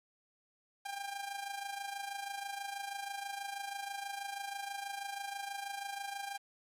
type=tone with amplitude modulation; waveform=sawtooth; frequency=798 Hz; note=G5; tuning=31 cents sharp; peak=-33 dBFS; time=0.85-6.38 s; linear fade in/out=10 ms; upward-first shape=sine; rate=26.2 Hz; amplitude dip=65%; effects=resampled to 32000 Hz + 10-bit